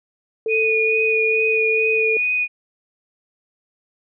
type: tone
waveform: sine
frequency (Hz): 443.5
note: A4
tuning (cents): +14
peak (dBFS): -19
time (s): 0.46-2.17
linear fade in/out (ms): 2
type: tone with vibrato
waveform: sine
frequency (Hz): 2467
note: D#7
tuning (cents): -15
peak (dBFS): -17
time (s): 0.48-2.48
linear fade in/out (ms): 50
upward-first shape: triangle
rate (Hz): 2.3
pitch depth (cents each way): 22
effects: none